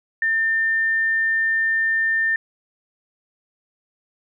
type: tone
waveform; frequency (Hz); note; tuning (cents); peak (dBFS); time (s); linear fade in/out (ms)
sine; 1800; A6; +39; -17; 0.22-2.36; 2
effects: none